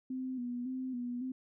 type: tone with vibrato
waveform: sine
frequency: 251.1 Hz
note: B3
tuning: 29 cents sharp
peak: -35 dBFS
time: 0.1-1.32 s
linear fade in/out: 5 ms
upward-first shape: square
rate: 1.8 Hz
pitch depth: 51 cents each way
effects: none